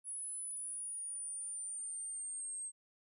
sine linear sweep, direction down, 10260 to 8340 Hz, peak -40 dBFS, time 0.04-2.72 s, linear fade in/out 50 ms, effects none

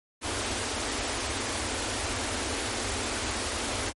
pink band-stop noise, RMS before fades -30 dBFS, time 0.21-3.93 s, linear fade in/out 50 ms, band 110 to 220 Hz, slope 96 dB/octave, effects high-pass 60 Hz 12 dB/octave + MP3 48 kbps

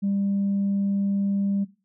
sine tone, 198.7 Hz, G3, 24 cents sharp, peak -20 dBFS, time 0.02-1.65 s, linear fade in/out 20 ms, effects noise-tail reverb RT60 0.3 s tail -18 dB re dry + tanh soft clip ceiling -18 dBFS

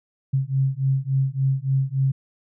sine beating tone pair, 132.9 / 136.4 Hz, C3 / C#3, +27 / -28 cents, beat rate 3.5 Hz, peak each -22 dBFS, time 0.33-2.12 s, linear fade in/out 10 ms, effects none

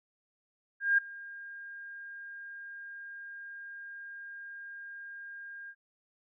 sine tone with ADSR envelope, 1611 Hz, G6, 47 cents sharp, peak -20 dBFS, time 0.8-5.75 s, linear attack 180 ms, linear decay 8 ms, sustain -22 dB, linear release 59 ms, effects none

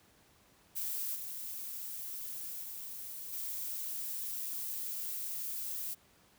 violet noise with level steps, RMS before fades -37 / -42 / -44 / -39 dBFS, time 0.75-5.95 s, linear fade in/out 20 ms, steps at 1.14 / 2.62 / 3.32 s, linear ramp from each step 20 ms, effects pink hiss -65 dBFS RMS until 6.38 s + high-pass 60 Hz 12 dB/octave

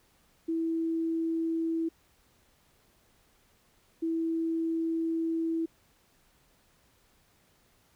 sine tone pair in turn, 327.6 / 327.6 Hz, E4 / E4, -11 / -11 cents, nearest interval unison, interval 0 cents, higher neither, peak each -27 dBFS, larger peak neither, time 0.48-1.89 / 4.02-5.66 s, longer second, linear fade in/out 10 ms, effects pink hiss -66 dBFS RMS until 7.95 s

